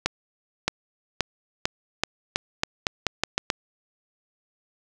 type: accelerating click train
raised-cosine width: 0.2 ms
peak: -4 dBFS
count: 12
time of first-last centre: 0.06-3.502 s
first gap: 620 ms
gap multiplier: 0.85
effects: none